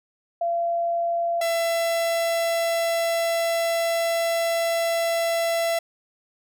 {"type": "tone pair in turn", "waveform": ["sine", "45% pulse"], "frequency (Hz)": [683, 670.1], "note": ["F5", "E5"], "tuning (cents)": [-39, 28], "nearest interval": "unison", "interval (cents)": 33, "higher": "first", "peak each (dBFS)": -21, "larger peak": "neither", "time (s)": [[0.41, 1.41], [1.41, 5.79]], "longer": "second", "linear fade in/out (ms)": 5, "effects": []}